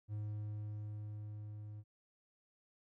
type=tone with level ramp; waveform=triangle; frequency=105.4 Hz; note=G#2; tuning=26 cents sharp; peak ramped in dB=-36 to -44 dBFS; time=0.08-1.84 s; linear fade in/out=50 ms; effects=none